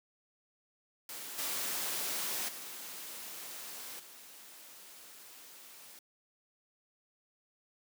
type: noise with level steps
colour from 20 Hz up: white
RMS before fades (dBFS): -44 / -36 / -45 / -53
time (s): 1.09-5.99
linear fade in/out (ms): 2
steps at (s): 1.38 / 2.48 / 3.99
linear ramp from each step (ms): 10
effects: high-pass 200 Hz 12 dB/octave